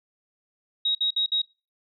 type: tone bursts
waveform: sine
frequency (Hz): 3796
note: A#7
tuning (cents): +31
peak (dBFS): -21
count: 4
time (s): 0.85-1.418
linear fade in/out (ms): 5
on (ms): 100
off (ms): 56
effects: noise-tail reverb RT60 0.3 s tail -22 dB re dry